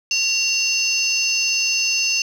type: tone cluster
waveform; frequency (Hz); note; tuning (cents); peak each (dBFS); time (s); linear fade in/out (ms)
sine; 2752 / 4469 / 5160 / 6170; F7 / C#8 / E8 / G8; -26 / +13 / -38 / -28; -20 / -25 / -22 / -22; 0.11-2.22; 2
effects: tanh soft clip ceiling -10 dBFS